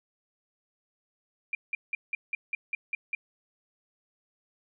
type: tone bursts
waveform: sine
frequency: 2381 Hz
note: D7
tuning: 23 cents sharp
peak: -27 dBFS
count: 9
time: 1.53-3.15 s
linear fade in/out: 2 ms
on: 20 ms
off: 180 ms
effects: none